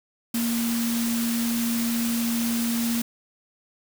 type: tone in noise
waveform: sine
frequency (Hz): 233.1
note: A#3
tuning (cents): 0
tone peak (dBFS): -23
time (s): 0.34-3.02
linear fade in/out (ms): 5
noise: white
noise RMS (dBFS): -31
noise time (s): 0.34-3.02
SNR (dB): +5
effects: none